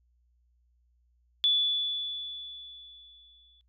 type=tone with exponential decay; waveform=sine; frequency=3450 Hz; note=A7; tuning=35 cents flat; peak=-20 dBFS; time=1.44-3.61 s; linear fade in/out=0 ms; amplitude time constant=470 ms; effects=noise-tail reverb RT60 0.1 s tail -23 dB re dry + added 60 Hz sine -65 dBFS peak until 3.68 s